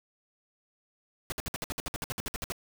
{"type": "noise bursts", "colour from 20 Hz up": "pink", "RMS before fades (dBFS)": -34, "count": 16, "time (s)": [1.3, 2.521], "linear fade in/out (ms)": 0, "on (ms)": 21, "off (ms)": 59, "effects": []}